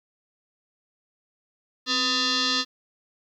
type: tone with frequency modulation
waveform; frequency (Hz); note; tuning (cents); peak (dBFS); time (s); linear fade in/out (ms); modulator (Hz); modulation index
sine; 261.6; C4; 0; -21; 1.86-2.65; 50; 758; 6.6
effects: 10-bit